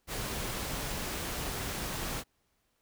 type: noise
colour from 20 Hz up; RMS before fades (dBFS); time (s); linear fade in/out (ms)
pink; -36; 0.07-2.24; 50
effects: pink hiss -75 dBFS RMS until 2.81 s